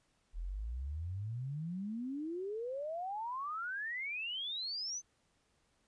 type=exponential sweep; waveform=sine; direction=up; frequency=39.15 to 6272 Hz; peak=-37 dBFS; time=0.33-5.02 s; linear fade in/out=50 ms; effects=pink hiss -75 dBFS RMS until 5.87 s + resampled to 22050 Hz